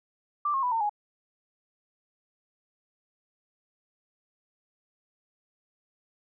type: tone with pitch steps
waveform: sine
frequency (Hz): 1176 / 1078.4 / 988.9 / 906.8 / 831.6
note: D6 / C#6 / B5 / A#5 / G#5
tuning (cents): +2 / -48 / +2 / -48 / +2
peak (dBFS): -24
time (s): 0.45-0.895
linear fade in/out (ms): 5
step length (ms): 89
effects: none